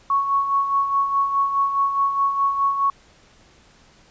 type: tone with tremolo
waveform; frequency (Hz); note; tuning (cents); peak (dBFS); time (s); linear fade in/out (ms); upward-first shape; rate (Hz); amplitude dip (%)
sine; 1108.7; C#6; 0; -15; 0.1-2.9; 2; sine; 4.8; 55
effects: pink hiss -53 dBFS RMS until 4.1 s + resampled to 16000 Hz